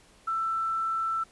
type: tone with quantisation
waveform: sine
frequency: 1331 Hz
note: E6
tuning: 16 cents sharp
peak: -26 dBFS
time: 0.27-1.24 s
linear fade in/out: 10 ms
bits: 9
effects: pink hiss -58 dBFS RMS until 1.31 s + resampled to 24000 Hz